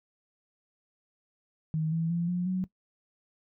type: tone with pitch steps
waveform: sine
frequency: 157.6 / 164.1 / 170.87 / 177.92 / 185.27 Hz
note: D#3 / E3 / F3 / F3 / F#3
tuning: +23 / -8 / -38 / +32 / +3 cents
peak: -26 dBFS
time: 1.74-2.64 s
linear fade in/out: 0 ms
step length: 180 ms
effects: noise-tail reverb RT60 0.1 s tail -18 dB re dry